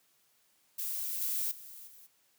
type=noise with level steps; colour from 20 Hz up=violet; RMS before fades=-36 / -33 / -49 / -55 dBFS; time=0.78-2.07 s; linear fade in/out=10 ms; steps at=1.21 / 1.51 / 1.87 s; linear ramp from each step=5 ms; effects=white hiss -70 dBFS RMS until 2.38 s + high-pass 100 Hz 12 dB/octave